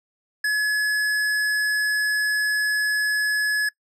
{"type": "tone with hard clipping", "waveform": "sine", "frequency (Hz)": 1700, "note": "G#6", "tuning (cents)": 40, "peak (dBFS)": -21, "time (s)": [0.44, 3.69], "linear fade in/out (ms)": 5, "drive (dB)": 12, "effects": ["noise-tail reverb RT60 0.1 s tail -24 dB re dry"]}